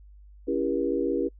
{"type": "chord", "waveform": "sine", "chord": "C# diminished seventh", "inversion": "none", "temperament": "just", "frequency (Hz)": [277.2, 332.6, 399.1, 479], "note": ["C#4", "E4", "G4", "Bb4"], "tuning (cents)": [0, 16, 31, 47], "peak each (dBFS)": -29, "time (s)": [0.47, 1.29], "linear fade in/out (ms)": 20, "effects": ["noise-tail reverb RT60 0.1 s tail -26 dB re dry", "added 50 Hz sine -47 dBFS peak until 1.39 s"]}